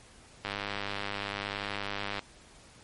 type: click train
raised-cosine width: 0.3 ms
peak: -17 dBFS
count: 177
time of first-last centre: 0.45-2.193 s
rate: 101 Hz
effects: pink hiss -55 dBFS RMS until 2.83 s + MP3 48 kbps